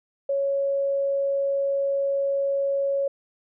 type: tone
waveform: sine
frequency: 554.4 Hz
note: C#5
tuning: in tune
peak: -21 dBFS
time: 0.29-3.08 s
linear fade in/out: 5 ms
effects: none